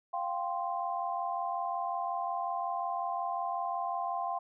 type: chord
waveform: sine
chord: F suspended second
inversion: none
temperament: equal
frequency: 698.5 / 784 / 1046.5 Hz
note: F5 / G5 / C6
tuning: 0 / 0 / 0 cents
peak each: -35 / -36 / -36 dBFS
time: 0.13-4.39 s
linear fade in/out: 10 ms
effects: none